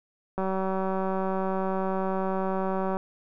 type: click train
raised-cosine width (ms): 1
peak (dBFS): -16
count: 493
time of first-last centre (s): 0.38-2.969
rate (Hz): 190
effects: none